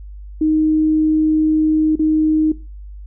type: tone with dropouts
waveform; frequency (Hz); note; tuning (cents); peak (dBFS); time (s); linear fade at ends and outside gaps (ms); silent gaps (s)
sine; 311.1; D#4; 0; -12; 0.41-2.52; 5; 1.956-1.993
effects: noise-tail reverb RT60 0.3 s tail -19 dB re dry + added 50 Hz sine -31 dBFS peak until 3.06 s